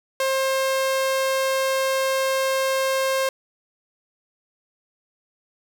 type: tone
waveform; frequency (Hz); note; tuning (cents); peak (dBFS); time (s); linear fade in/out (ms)
sawtooth; 532; C5; +29; -16; 0.2-3.29; 2
effects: none